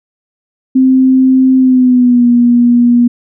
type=tone with pitch glide; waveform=sine; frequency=260.8 to 240.5 Hz; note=C4 to B3; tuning=-5 to -46 cents; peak=-4 dBFS; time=0.75-3.08 s; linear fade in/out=10 ms; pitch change=-141 cents; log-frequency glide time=1.57-2.27 s; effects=none